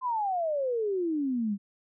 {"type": "exponential sweep", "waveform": "sine", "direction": "down", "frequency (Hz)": [1046.5, 193.5], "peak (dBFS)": -26, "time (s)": [0.01, 1.58], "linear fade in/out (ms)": 50, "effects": []}